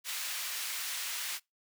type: high-pass noise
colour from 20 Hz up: pink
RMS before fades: -37 dBFS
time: 0.04-1.4 s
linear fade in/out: 50 ms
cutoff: 2000 Hz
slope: 12 dB/octave
effects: noise-tail reverb RT60 0.2 s tail -25 dB re dry